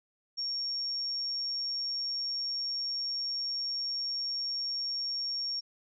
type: tone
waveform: sine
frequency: 5530 Hz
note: F8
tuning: 18 cents flat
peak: -31 dBFS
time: 0.37-5.61 s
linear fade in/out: 20 ms
effects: none